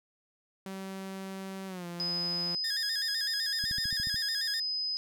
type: tone with pitch glide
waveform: sawtooth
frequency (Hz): 192 to 173.04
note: G3 to F3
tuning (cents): -36 to -16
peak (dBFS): -34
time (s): 0.66-2.55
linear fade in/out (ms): 2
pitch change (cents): -180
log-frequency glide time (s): 1.67-1.86
type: tone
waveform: sine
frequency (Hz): 5030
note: D#8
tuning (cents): +18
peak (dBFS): -30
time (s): 2-4.97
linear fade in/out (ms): 0
type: tone with vibrato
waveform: sawtooth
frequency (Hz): 1735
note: A6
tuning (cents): -25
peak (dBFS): -32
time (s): 2.64-4.6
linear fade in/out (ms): 5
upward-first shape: square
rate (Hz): 7.9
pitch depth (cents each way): 78
type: click train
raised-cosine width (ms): 5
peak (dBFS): -30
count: 8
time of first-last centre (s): 3.64-4.144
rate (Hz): 13.9
effects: none